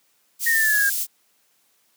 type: high-pass noise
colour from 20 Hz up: white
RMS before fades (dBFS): -25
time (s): 0.39-1.07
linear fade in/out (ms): 50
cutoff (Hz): 5900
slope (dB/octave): 12
type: linear sweep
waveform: sine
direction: down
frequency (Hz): 1873 to 1600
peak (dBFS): -17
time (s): 0.46-0.9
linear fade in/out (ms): 10
effects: white hiss -64 dBFS RMS until 1.96 s + high-pass 150 Hz 12 dB/octave